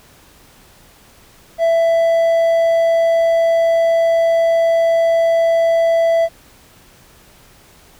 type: tone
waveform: triangle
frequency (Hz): 664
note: E5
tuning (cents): +12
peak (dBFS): -9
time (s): 1.58-6.29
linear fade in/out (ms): 50
effects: pink hiss -47 dBFS RMS until 7.99 s